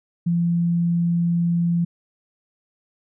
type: tone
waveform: sine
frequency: 171 Hz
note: F3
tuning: 36 cents flat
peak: -17 dBFS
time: 0.26-1.85 s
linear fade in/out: 10 ms
effects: none